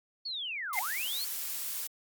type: linear two-way sweep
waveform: sine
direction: down then up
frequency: 4506 to 699 to 4506 Hz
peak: -34 dBFS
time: 0.25-1.25 s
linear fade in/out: 10 ms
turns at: 0.79 s
type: tone with exponential growth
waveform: sine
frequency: 2093 Hz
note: C7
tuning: in tune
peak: -24 dBFS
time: 0.69-0.79 s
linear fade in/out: 0 ms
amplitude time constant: 20 ms
type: noise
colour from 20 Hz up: blue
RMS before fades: -36 dBFS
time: 0.73-1.87 s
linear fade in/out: 2 ms
effects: Opus 48 kbps